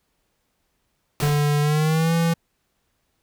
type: noise with exponential decay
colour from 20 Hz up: pink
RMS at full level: -26 dBFS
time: 1.2-1.66 s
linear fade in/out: 1 ms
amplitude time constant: 100 ms
type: tone with pitch glide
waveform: square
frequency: 146.83 to 166.73 Hz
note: D3 to E3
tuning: 0 to +20 cents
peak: -18 dBFS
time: 1.22-2.34 s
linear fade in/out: 10 ms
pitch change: +220 cents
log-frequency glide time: 1.61-2.14 s
effects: pink hiss -71 dBFS RMS until 3.22 s